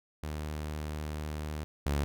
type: tone pair in turn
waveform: sawtooth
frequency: 76 / 71.73 Hz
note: D#2 / D2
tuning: -40 / -40 cents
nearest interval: minor second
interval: 100 cents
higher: first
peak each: -31 / -24 dBFS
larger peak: second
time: 0.23-1.64 / 1.86-2.04 s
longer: first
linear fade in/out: 0 ms
effects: none